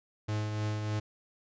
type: tone with tremolo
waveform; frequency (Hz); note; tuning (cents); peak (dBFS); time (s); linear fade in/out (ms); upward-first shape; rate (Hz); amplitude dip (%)
45% pulse; 106.5; G#2; +44; -29; 0.28-1; 10; triangle; 3.3; 40
effects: resampled to 16000 Hz